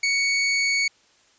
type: tone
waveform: sawtooth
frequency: 2229 Hz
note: C#7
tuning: 9 cents sharp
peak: -16 dBFS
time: 0.03-0.88 s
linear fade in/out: 5 ms
effects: white hiss -59 dBFS RMS until 1.38 s + resampled to 16000 Hz